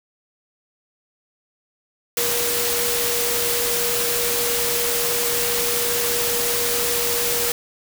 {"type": "tone in noise", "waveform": "sine", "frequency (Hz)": 477, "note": "A#4", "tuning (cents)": 40, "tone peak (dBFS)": -26, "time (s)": [2.17, 7.52], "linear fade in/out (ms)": 2, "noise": "white", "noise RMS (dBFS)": -22, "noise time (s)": [2.17, 7.52], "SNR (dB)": -7, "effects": []}